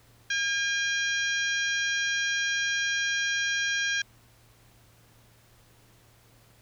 harmonic tone, 809 Hz, G#5, 46 cents flat, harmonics 2 / 3 / 4 / 5 / 6 / 7 / 8, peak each -27 / -34 / -33 / -39 / -45 / -36 / -44 dBFS, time 0.3-4.02 s, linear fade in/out 5 ms, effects added 115 Hz sine -60 dBFS peak until 6.61 s + pink hiss -60 dBFS RMS until 6.61 s

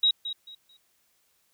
sine tone with echo, 3821 Hz, A#7, 42 cents sharp, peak -18 dBFS, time 0.03-0.11 s, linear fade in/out 5 ms, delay 220 ms, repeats 3, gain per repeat -12 dB, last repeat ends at 0.77 s, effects white hiss -69 dBFS RMS until 1.53 s

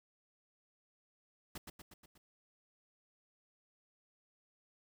pink noise with echo, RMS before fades -45 dBFS, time 1.55-1.58 s, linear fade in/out 5 ms, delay 120 ms, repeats 5, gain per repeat -4 dB, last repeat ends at 2.18 s, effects none

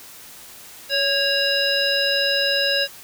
harmonic tone with a mistuned harmonic, 560 Hz, C#5, 18 cents sharp, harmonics 1 / 3 / 5 / 7 / 9, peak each -24 / -24 / -24 / -24 / -24 dBFS, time 0.89-2.88 s, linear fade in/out 50 ms, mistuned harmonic 3, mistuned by -45 cents, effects white hiss -42 dBFS RMS until 3.03 s

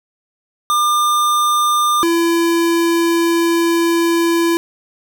square tone pair in turn, 1200 / 336.7 Hz, D6 / E4, +37 / +37 cents, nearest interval octave + minor seventh, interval 2200 cents, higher first, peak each -13 dBFS, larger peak neither, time 0.7-2.03 / 2.03-4.57 s, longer second, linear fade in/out 0 ms, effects none

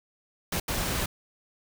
pink noise bursts at uneven times, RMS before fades -29 dBFS, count 2, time 0.52-0.6 / 0.68-1.06 s, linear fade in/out 5 ms, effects none

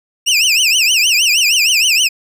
25% pulse tone with vibrato, 2700 Hz, E7, 41 cents sharp, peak -6 dBFS, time 0.26-2.09 s, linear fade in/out 20 ms, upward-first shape triangle, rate 6.4 Hz, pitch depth 250 cents each way, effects resampled to 32000 Hz

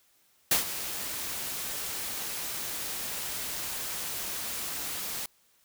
white noise with ADSR envelope, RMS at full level -22 dBFS, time 0.51-5.26 s, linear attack 4 ms, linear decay 120 ms, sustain -13 dB, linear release 3 ms, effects white hiss -66 dBFS RMS until 5.64 s

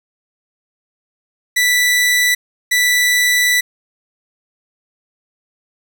sawtooth tone bursts at uneven times, 1973 Hz, B6, 2 cents flat, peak -8 dBFS, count 2, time 1.56-2.35 / 2.71-3.61 s, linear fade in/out 10 ms, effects none

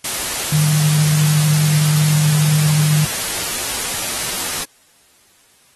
sine tone in noise, 151.7 Hz, D#3, 44 cents flat, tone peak -12 dBFS, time 0.52-3.05 s, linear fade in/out 5 ms, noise white, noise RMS -22 dBFS, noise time 0.04-4.64 s, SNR +7 dB, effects white hiss -53 dBFS RMS until 5.75 s + AAC 32 kbps

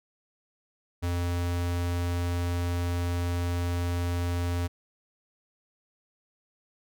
square tone, 87.31 Hz, F2, in tune, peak -27 dBFS, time 1.02-4.68 s, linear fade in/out 20 ms, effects none

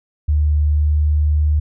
sine tone with pitch glide, 74.8 to 75.28 Hz, D2 to D2, +32 to +43 cents, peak -12 dBFS, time 0.28-1.6 s, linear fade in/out 10 ms, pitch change +11 cents, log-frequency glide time 0.75-1.28 s, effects none

